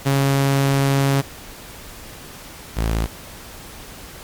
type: tone pair in turn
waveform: sawtooth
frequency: 137.8 / 55.23 Hz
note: C#3 / A1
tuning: -10 / +7 cents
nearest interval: octave + major third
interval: 1583 cents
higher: first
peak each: -11 / -14 dBFS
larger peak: first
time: 0.05-1.22 / 2.76-3.07 s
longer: first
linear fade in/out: 20 ms
effects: pink hiss -38 dBFS RMS until 4.23 s + MP3 96 kbps